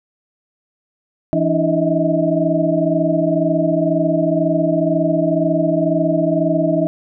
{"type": "tone cluster", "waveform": "sine", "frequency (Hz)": [167, 288.8, 323.2, 625, 647], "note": ["E3", "D4", "E4", "D#5", "E5"], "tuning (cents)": [23, -29, -34, 8, -32], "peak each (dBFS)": -20, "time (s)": [1.33, 6.87], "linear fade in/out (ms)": 0, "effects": []}